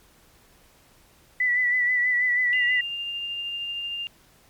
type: tone with vibrato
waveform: sine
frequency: 1975.5 Hz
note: B6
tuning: in tune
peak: -19 dBFS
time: 1.4-2.81 s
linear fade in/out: 5 ms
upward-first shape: sine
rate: 6.2 Hz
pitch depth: 33 cents each way
type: tone with tremolo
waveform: sine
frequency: 2800 Hz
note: F7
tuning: 4 cents sharp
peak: -27 dBFS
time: 2.53-4.07 s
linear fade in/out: 0 ms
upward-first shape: triangle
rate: 13 Hz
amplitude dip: 25%
effects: pink hiss -57 dBFS RMS until 4.49 s + MP3 96 kbps